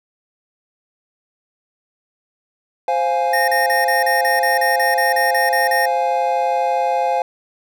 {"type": "chord", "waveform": "triangle", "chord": "F minor", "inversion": "second", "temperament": "equal", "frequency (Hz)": [523.3, 698.5, 830.6], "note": ["C5", "F5", "Ab5"], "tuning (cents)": [0, 0, 0], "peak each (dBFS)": [-19, -18, -17], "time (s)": [2.88, 7.22], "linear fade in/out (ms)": 2}
{"type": "tone bursts", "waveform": "square", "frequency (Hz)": 1842, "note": "A#6", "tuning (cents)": -21, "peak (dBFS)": -18, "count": 14, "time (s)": [3.33, 5.859], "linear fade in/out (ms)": 5, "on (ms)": 150, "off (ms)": 33}
{"effects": []}